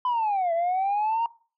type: linear two-way sweep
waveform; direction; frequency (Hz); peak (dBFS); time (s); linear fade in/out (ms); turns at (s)
sine; down then up; 1015 to 659.3 to 939; -20; 0.05-1.26; 2; 0.53
effects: noise-tail reverb RT60 0.4 s tail -22 dB re dry + tanh soft clip ceiling -20 dBFS